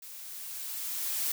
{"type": "noise with level ramp", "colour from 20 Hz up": "blue", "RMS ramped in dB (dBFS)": [-46, -30], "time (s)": [0.02, 1.32], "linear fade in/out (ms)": 5, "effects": []}